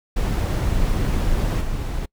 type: noise with level steps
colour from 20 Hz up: brown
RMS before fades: -20 / -25 dBFS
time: 0.16-2.06 s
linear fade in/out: 10 ms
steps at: 1.61 s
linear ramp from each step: 10 ms
effects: noise-tail reverb RT60 0.1 s tail -26 dB re dry